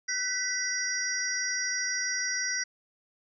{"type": "tone cluster", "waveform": "sine", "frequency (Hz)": [1516, 1973, 4783, 5690], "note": ["F#6", "B6", "D8", "F8"], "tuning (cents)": [42, -2, 31, 31], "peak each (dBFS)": [-35, -33, -37, -31], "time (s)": [0.08, 2.64], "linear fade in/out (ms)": 10, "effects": []}